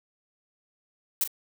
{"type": "noise with echo", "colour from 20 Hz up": "blue", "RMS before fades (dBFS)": -24, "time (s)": [1.21, 1.24], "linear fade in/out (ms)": 2, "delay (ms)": 36, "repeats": 1, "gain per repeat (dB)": -11, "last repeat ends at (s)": 1.276, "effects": []}